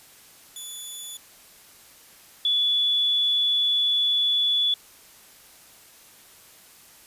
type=tone pair in turn; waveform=15% pulse / sine; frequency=3458 / 3432 Hz; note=A7 / A7; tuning=-31 / -44 cents; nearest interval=unison; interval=13 cents; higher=first; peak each=-28 / -19 dBFS; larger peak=second; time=0.56-1.17 / 2.45-4.74 s; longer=second; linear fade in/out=2 ms; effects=white hiss -51 dBFS RMS until 7.06 s + resampled to 32000 Hz